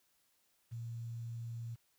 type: tone with quantisation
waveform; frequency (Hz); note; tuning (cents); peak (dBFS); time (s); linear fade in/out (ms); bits
sine; 116.54; A#2; 0; -40; 0.71-1.76; 20; 11
effects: white hiss -75 dBFS RMS until 1.98 s